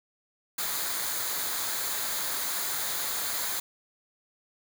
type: noise with comb filter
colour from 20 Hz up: white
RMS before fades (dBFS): -31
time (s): 0.58-3.6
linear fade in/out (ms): 5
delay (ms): 0.36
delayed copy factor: -0.55
effects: none

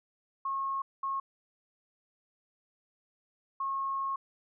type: tone bursts at uneven times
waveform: sine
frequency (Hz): 1087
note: C#6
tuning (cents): -34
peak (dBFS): -30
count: 3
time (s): 0.45-0.82 / 1.03-1.2 / 3.6-4.16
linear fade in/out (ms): 5
effects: none

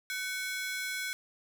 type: ring-modulated tone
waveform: sawtooth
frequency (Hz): 1864.7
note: A#6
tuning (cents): 0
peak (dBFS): -27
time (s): 0.1-1.13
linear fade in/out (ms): 0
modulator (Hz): 355
effects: none

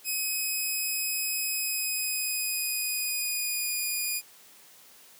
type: tone with pitch glide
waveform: 5% pulse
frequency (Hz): 2534 to 2452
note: D#7 to D#7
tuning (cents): +31 to -26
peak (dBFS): -19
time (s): 0.04-4.22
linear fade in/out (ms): 50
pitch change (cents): -57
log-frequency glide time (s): 1.52-3.81
effects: white hiss -54 dBFS RMS until 5.19 s + high-pass 150 Hz 12 dB/octave

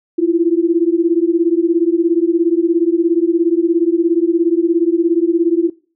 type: beating tone pair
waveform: sine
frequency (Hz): 329.6 / 346.6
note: E4 / F4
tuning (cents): 0 / -13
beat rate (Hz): 17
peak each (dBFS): -14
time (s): 0.18-5.7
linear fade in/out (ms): 10
effects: noise-tail reverb RT60 0.4 s tail -22 dB re dry

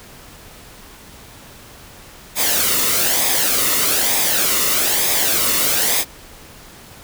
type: noise with flanger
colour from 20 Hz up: white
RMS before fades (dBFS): -17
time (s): 2.35-6.05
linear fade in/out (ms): 50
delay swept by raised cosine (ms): 0.69 to 1.27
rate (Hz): 1.1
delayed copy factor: -0.55
effects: pink hiss -41 dBFS RMS until 7.03 s

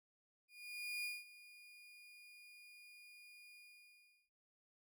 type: tone with ADSR envelope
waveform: 35% pulse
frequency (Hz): 2435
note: D#7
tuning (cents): -38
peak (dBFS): -38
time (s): 0.48-4.3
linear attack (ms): 560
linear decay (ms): 200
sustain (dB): -18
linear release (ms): 750
effects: none

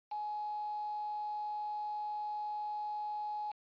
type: tone with quantisation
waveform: sine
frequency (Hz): 841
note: G#5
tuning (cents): +22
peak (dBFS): -36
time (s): 0.11-3.52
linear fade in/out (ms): 10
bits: 8
effects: resampled to 11025 Hz

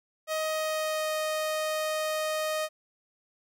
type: tone with pitch glide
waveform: sawtooth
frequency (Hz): 628 to 621.5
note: D#5 to D#5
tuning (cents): +16 to -2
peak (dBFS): -24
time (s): 0.27-2.69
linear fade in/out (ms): 50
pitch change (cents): -18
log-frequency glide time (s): 0.4-1.11
effects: none

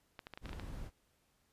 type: clicks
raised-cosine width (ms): 0.3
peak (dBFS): -30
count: 8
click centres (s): 0.192 / 0.269 / 0.337 / 0.375 / 0.457 / 0.493 / 0.531 / 0.597
type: noise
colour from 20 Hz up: brown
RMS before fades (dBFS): -45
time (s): 0.41-0.91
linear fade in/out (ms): 50
effects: pink hiss -75 dBFS RMS until 1.52 s + resampled to 32000 Hz

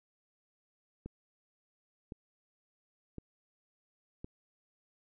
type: click train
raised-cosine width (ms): 3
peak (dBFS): -29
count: 4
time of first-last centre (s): 1.06-4.245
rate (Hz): 0.942
effects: none

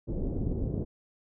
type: low-pass noise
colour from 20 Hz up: pink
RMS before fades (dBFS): -31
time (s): 0.07-0.85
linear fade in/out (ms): 20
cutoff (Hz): 440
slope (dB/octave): 24
effects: none

